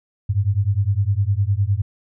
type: beating tone pair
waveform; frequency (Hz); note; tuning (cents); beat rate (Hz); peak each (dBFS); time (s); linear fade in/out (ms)
sine; 95.5 / 105.3; G2 / G#2; -45 / +24; 9.8; -19; 0.29-1.82; 10
effects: none